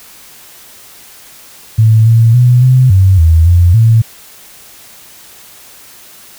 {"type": "tone with pitch steps", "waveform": "sine", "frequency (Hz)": [110.7, 114.2, 123.3, 128.4, 94.9, 81.2, 87.1, 113], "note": ["A2", "A#2", "B2", "C3", "F#2", "E2", "F2", "A2"], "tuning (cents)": [11, -35, -2, -32, 44, -26, -4, 47], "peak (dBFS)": -3, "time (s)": [1.78, 4.02], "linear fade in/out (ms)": 10, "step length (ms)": 280, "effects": ["white hiss -37 dBFS RMS until 6.38 s"]}